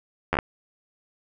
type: slowing click train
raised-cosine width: 0.5 ms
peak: -7 dBFS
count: 5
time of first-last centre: 0.33-0.388 s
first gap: 11 ms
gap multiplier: 1.19
effects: none